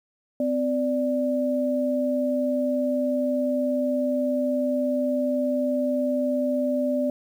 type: tone pair together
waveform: sine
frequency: 256.1 / 587.3 Hz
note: C4 / D5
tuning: -37 / 0 cents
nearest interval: octave + major second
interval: 1437 cents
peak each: -24 dBFS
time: 0.4-7.1 s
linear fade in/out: 2 ms
effects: 9-bit